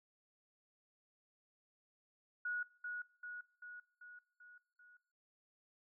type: tone with echo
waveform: sine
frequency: 1457 Hz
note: F#6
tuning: 27 cents flat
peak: -37 dBFS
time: 2.45-2.63 s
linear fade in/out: 5 ms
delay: 390 ms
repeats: 6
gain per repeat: -4 dB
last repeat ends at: 4.97 s
effects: noise-tail reverb RT60 0.8 s tail -24 dB re dry